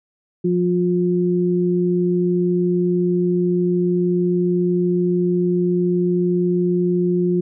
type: tone pair together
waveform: sine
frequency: 176.7 / 356.2 Hz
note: F3 / F4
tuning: +21 / +34 cents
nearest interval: octave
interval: 1213 cents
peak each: -18 dBFS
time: 0.44-7.41 s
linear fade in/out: 10 ms
effects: none